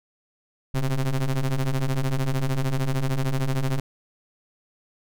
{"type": "ring-modulated tone", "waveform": "square", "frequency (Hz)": 65.6, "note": "C2", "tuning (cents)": 5, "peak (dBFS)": -19, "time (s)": [0.74, 3.8], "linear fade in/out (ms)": 5, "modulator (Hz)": 72.2, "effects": []}